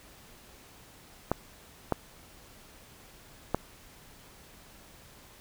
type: clicks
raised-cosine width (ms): 1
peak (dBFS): -11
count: 3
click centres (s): 1.316 / 1.923 / 3.546
effects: pink hiss -54 dBFS RMS until 5.4 s